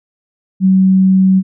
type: tone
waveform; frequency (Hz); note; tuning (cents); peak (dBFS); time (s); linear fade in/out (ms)
sine; 189.2; F#3; +39; -6; 0.6-1.43; 50
effects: none